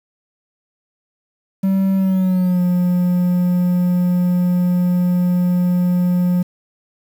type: tone with pitch glide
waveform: triangle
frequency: 192.5 to 178.57 Hz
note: G3 to F3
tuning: -31 to +39 cents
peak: -11 dBFS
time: 1.63-6.43 s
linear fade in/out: 10 ms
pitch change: -130 cents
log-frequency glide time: 1.95-2.61 s
effects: 7-bit